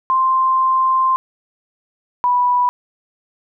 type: tone pair in turn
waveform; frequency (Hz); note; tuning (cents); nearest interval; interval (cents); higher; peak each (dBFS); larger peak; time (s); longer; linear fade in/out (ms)
sine; 1046.5 / 983.9; C6 / B5; 0 / -7; minor second; 107; first; -12; neither; 0.1-1.16 / 2.24-2.69; first; 0
effects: none